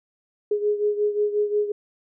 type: beating tone pair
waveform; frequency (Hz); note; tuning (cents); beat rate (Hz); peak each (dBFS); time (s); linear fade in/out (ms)
sine; 415.4 / 421; G#4 / G#4; 0 / +24; 5.6; -21 / -26; 0.51-1.72; 5
effects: none